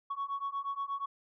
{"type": "beating tone pair", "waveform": "sine", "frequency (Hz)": [1108.7, 1117.1], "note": ["C#6", "C#6"], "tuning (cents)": [0, 13], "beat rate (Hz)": 8.4, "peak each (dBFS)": [-36, -35], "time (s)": [0.1, 1.06], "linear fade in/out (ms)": 10, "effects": ["tanh soft clip ceiling -29 dBFS"]}